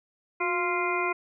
harmonic tone with a mistuned harmonic, 347.9 Hz, F4, 7 cents flat, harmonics 1 / 2 / 3 / 4 / 6 / 7, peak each -30 / -34 / -30 / -34 / -32 / -33 dBFS, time 0.4-1.13 s, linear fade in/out 10 ms, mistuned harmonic 1, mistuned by +63 cents, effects none

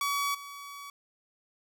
sawtooth tone with level steps, 1135 Hz, C#6, 41 cents sharp, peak -24 / -38 dBFS, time 0.01-0.9 s, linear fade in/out 2 ms, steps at 0.34 s, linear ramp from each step 10 ms, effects none

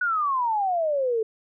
sine exponential sweep, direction down, 1489 to 430.5 Hz, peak -21 dBFS, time 0.01-1.23 s, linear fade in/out 5 ms, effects none

